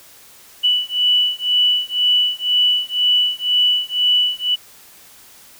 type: beating tone pair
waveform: sine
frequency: 2962 / 2964 Hz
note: F#7 / F#7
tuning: +1 / +2 cents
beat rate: 2 Hz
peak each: -17 dBFS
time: 0.63-4.56 s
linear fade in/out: 20 ms
effects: white hiss -45 dBFS RMS until 5.59 s